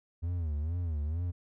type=tone with vibrato; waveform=triangle; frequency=80.6 Hz; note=E2; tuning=38 cents flat; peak=-28 dBFS; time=0.22-1.32 s; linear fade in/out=20 ms; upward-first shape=sine; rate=2.2 Hz; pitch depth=170 cents each way; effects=none